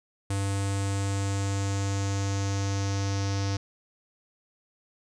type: tone with low-pass filter sweep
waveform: square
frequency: 98.7 Hz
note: G2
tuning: 12 cents sharp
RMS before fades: -28 dBFS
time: 0.3-3.57 s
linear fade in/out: 5 ms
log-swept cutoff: 8700 to 5600 Hz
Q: 3.8
effects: none